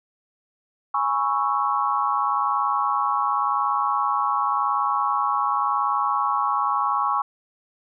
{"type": "chord", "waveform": "sine", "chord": "C# minor seventh", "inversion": "second", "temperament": "equal", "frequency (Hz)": [830.6, 987.8, 1108.7, 1318.5], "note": ["G#5", "B5", "C#6", "E6"], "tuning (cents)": [0, 0, 0, 0], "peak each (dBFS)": [-26, -28, -22, -28], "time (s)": [0.94, 7.22], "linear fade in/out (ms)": 5, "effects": []}